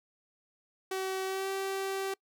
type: tone with pitch glide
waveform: sawtooth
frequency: 380 to 387.5 Hz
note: F#4 to G4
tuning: +46 to -20 cents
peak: -28 dBFS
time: 0.91-2.14 s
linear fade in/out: 5 ms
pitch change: +34 cents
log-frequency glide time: 1.25-1.49 s
effects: noise-tail reverb RT60 0.1 s tail -25 dB re dry